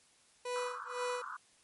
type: tone with tremolo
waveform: 30% pulse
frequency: 493.9 Hz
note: B4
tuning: in tune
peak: -31 dBFS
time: 0.45-1.22 s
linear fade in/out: 5 ms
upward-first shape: sine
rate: 2 Hz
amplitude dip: 100%
type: band-pass noise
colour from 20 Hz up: pink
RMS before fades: -44 dBFS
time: 0.55-1.37 s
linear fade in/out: 10 ms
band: 990 to 1500 Hz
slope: 96 dB/octave
effects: white hiss -66 dBFS RMS until 1.63 s + MP3 48 kbps